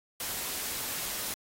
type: noise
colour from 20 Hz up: white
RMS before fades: -35 dBFS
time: 0.2-1.34 s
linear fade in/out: 2 ms
effects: AAC 48 kbps